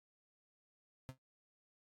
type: tone with exponential decay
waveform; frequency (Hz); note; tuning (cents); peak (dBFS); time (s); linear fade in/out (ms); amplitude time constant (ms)
35% pulse; 130.81; C3; 0; -39; 1.09-1.18; 0; 18
effects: AAC 64 kbps